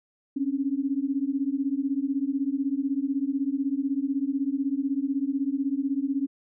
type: beating tone pair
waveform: sine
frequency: 267.5 / 283.5 Hz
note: C4 / C#4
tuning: +38 / +39 cents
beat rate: 16 Hz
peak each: -27 dBFS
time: 0.36-6.27 s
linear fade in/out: 10 ms
effects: none